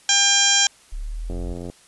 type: harmonic tone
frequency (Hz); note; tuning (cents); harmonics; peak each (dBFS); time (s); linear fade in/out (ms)
800; G5; +35; 1 / 2 / 3 / 4 / 5 / 6 / 7 / 8 / 9; -28 / -24 / -26 / -20 / -26 / -29 / -20 / -24 / -22; 0.09-0.67; 2
type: exponential sweep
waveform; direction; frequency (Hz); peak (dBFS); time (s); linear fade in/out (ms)
sine; up; 34.02 to 49.22; -26; 0.92-1.54; 10
type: click train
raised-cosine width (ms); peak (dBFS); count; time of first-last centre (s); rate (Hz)
2; -20; 36; 1.3-1.7; 87.6
effects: white hiss -52 dBFS RMS until 1.87 s + resampled to 24000 Hz